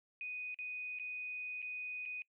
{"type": "tone with dropouts", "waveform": "sine", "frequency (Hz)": 2489, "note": "D#7", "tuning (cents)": 0, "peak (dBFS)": -40, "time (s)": [0.21, 2.22], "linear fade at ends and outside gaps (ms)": 1, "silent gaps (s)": [[0.544, 0.588], [0.988, 0.997], [1.619, 1.626], [2.054, 2.059]], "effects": ["noise-tail reverb RT60 0.1 s tail -24 dB re dry"]}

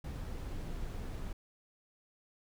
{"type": "noise", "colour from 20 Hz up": "brown", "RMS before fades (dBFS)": -40, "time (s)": [0.04, 1.33], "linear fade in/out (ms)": 5, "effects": []}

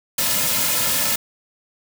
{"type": "noise with comb filter", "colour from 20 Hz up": "white", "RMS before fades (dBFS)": -20, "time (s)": [0.18, 1.16], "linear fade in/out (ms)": 5, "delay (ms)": 2.6, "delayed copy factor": -0.85, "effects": []}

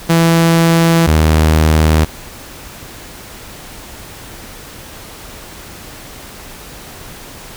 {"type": "tone pair in turn", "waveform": "sawtooth", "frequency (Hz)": [166.1, 78.39], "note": ["E3", "D#2"], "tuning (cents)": [13, 13], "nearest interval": "octave + minor second", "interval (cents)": 1300, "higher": "first", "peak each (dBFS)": -4, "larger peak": "neither", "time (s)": [[0.09, 1.07], [1.07, 2.05]], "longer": "neither", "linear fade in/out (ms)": 10, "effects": ["pink hiss -33 dBFS RMS until 7.56 s"]}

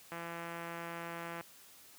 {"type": "click train", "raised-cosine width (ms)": 0.5, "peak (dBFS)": -28, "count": 219, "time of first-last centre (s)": [0.12, 1.41], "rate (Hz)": 169, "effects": ["white hiss -58 dBFS RMS until 1.98 s", "high-pass 80 Hz 12 dB/octave"]}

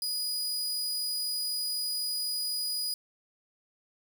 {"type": "tone", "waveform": "sawtooth", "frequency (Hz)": 4928, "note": "D#8", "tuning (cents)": -17, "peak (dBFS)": -27, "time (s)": [0.02, 2.94], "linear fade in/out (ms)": 2, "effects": []}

